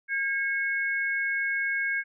sine tone pair together, 1619.1 / 2194 Hz, G#6 / C#7, -44 / -18 cents, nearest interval perfect fourth, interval 526 cents, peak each -27 / -29 dBFS, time 0.08-2.04 s, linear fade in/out 50 ms, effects none

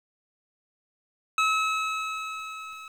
25% pulse tone with level ramp, 1290 Hz, E6, 38 cents flat, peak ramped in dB -16 to -36 dBFS, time 1.38-2.88 s, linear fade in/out 2 ms, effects low-pass 6000 Hz 12 dB/octave + 9-bit

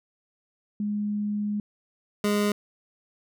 sine / 25% pulse tone pair in turn, 207.7 / 206.6 Hz, G#3 / G#3, 0 / -9 cents, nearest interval unison, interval 9 cents, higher first, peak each -25 / -18 dBFS, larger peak second, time 0.8-1.6 / 2.24-2.52 s, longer first, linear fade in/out 2 ms, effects none

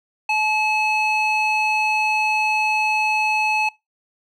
square tone with band-pass filter, 860 Hz, A5, 40 cents flat, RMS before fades -20 dBFS, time 0.29-3.69 s, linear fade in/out 5 ms, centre 2000 Hz, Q 6.2, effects noise-tail reverb RT60 0.2 s tail -22 dB re dry

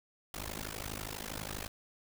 pink noise with amplitude modulation, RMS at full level -37 dBFS, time 0.34-1.68 s, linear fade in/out 2 ms, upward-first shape sine, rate 52.3 Hz, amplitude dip 100%, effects none

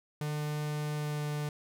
45% pulse tone with pitch glide, 149.8 to 148.51 Hz, D3 to D3, +35 to +20 cents, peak -32 dBFS, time 0.21-1.49 s, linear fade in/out 2 ms, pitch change -15 cents, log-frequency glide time 0.91-1.24 s, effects none

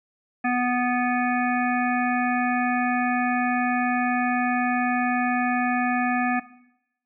harmonic tone, 246.9 Hz, B3, in tune, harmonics 1 / 3 / 5 / 7 / 9 / 10, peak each -24 / -25 / -32 / -27 / -36 / -32 dBFS, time 0.44-6.4 s, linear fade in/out 10 ms, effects noise-tail reverb RT60 0.8 s tail -17 dB re dry

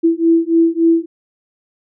sine beating tone pair, 329.6 / 333.1 Hz, E4 / E4, 0 / +18 cents, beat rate 3.5 Hz, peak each -13 dBFS, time 0.03-1.06 s, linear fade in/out 20 ms, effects none

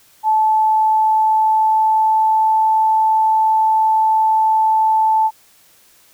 sine tone with pitch glide, 870 to 877.1 Hz, A5 to A5, -20 to -6 cents, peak -11 dBFS, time 0.23-5.31 s, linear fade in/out 50 ms, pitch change +14 cents, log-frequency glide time 0.44-2.63 s, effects white hiss -51 dBFS RMS until 6.13 s

